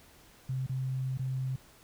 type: tone with dropouts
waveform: sine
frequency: 130.81 Hz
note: C3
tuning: in tune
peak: -30 dBFS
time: 0.49-1.56 s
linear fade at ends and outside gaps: 5 ms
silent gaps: 0.665-0.694 / 1.175-1.193 s
effects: pink hiss -58 dBFS RMS until 1.83 s